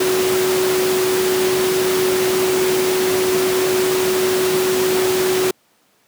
sine tone in noise, 372 Hz, F#4, 9 cents sharp, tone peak -15 dBFS, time 0-5.51 s, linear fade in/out 5 ms, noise pink, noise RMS -21 dBFS, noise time 0-5.51 s, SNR +3 dB, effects pink hiss -58 dBFS RMS until 6.07 s + high-pass 200 Hz 12 dB/octave

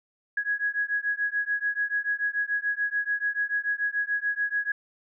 sine beating tone pair, 1661.2 / 1668.1 Hz, G#6 / G#6, 0 / +7 cents, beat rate 6.9 Hz, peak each -28 dBFS, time 0.37-4.72 s, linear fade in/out 5 ms, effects none

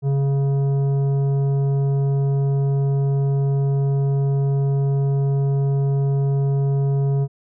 triangle tone with tanh clipping, 138.59 Hz, C#3, in tune, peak -18 dBFS, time 0.02-7.28 s, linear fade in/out 50 ms, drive 14 dB, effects none

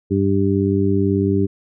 harmonic tone, 98.2 Hz, G2, 4 cents sharp, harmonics 1 / 2 / 3 / 4, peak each -20 / -20 / -20 / -20 dBFS, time 0.1-1.47 s, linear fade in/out 20 ms, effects none

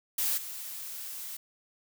blue noise with level steps, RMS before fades -29 / -40 dBFS, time 0.18-1.37 s, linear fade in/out 5 ms, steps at 0.37 s, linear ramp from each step 10 ms, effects none

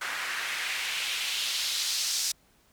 white noise with band-pass filter sweep, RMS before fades -31 dBFS, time 0.01-2.32 s, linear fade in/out 5 ms, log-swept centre 1500 to 5600 Hz, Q 1.7, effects pink hiss -64 dBFS RMS until 2.72 s

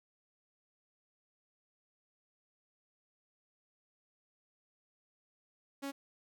sawtooth tone, 277.2 Hz, C#4, in tune, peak -34 dBFS, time 5.82-5.92 s, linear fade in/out 20 ms, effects none

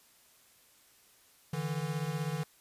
square beating tone pair, 146.2 / 162.2 Hz, D3 / E3, -7 / -28 cents, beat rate 16 Hz, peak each -36 / -36 dBFS, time 1.53-2.44 s, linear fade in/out 5 ms, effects white hiss -63 dBFS RMS until 2.6 s + resampled to 32000 Hz

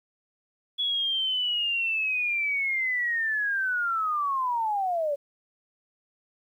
sine linear sweep, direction down, 3395 to 554 Hz, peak -24 dBFS, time 0.78-5.16 s, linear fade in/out 20 ms, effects 10-bit

